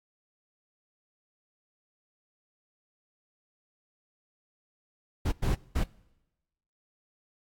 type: noise bursts at uneven times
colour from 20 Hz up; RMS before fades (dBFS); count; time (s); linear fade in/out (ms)
brown; -26; 3; 5.25-5.32 / 5.42-5.55 / 5.75-5.84; 10
effects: noise-tail reverb RT60 1.0 s tail -23 dB re dry + AAC 64 kbps